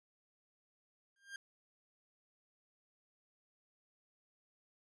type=tone with exponential growth; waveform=40% pulse; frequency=1600 Hz; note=G6; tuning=35 cents sharp; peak=-40 dBFS; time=1.16-1.36 s; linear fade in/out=2 ms; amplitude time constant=43 ms; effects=resampled to 22050 Hz